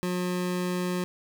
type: tone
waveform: 25% pulse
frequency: 180 Hz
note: F#3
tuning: 47 cents flat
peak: -23 dBFS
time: 0.03-1.04 s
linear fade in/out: 0 ms
effects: none